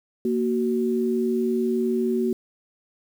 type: tone pair together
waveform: sine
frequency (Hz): 233.8 / 374.1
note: A#3 / F#4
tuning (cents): +5 / +19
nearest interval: minor sixth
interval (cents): 814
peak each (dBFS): -23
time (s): 0.25-2.33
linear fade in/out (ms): 2
effects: 8-bit